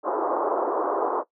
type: band-pass noise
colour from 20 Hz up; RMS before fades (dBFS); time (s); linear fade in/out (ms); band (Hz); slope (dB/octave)
pink; -25; 0.03-1.24; 50; 330 to 1200; 48
effects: noise-tail reverb RT60 0.1 s tail -18 dB re dry